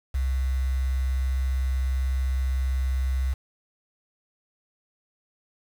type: tone with quantisation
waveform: sine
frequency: 65.41 Hz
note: C2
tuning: in tune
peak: -22 dBFS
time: 0.14-3.34 s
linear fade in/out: 10 ms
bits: 7
effects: none